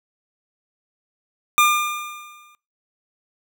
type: tone with exponential decay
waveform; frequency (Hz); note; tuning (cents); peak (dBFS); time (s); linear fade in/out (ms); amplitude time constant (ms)
25% pulse; 1203; D6; +41; -7; 1.58-2.55; 0; 210
effects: noise-tail reverb RT60 0.3 s tail -22 dB re dry